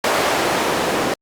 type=noise with band-pass filter sweep; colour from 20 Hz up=white; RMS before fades=-19 dBFS; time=0.04-1.14 s; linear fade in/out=2 ms; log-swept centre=630 to 360 Hz; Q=0.8; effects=Opus 48 kbps